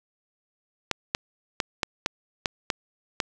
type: clicks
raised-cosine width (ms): 0.2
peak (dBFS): -6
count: 8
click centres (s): 0.913 / 1.149 / 1.602 / 1.832 / 2.061 / 2.458 / 2.702 / 3.202
effects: none